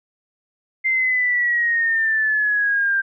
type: exponential sweep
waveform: sine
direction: down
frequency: 2093 to 1579 Hz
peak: -16 dBFS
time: 0.84-3.02 s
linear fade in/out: 20 ms
effects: none